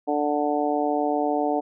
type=harmonic tone; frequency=147.5 Hz; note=D3; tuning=8 cents sharp; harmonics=2 / 3 / 4 / 5 / 6; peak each=-26 / -28 / -28 / -25 / -32 dBFS; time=0.07-1.61 s; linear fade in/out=20 ms; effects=none